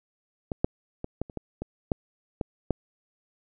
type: clicks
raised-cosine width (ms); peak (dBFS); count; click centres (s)
2; -16 / -8 / -19 / -15 / -29 / -19 / -19 / -10 / -14 / -10; 10; 0.518 / 0.645 / 1.044 / 1.216 / 1.298 / 1.373 / 1.62 / 1.918 / 2.412 / 2.707
effects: none